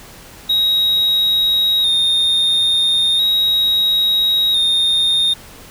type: tone with vibrato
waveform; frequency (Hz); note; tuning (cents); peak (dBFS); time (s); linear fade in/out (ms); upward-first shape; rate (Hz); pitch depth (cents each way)
triangle; 3733; A#7; +2; -11; 0.49-5.34; 10; square; 0.37; 32
effects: pink hiss -39 dBFS RMS until 5.7 s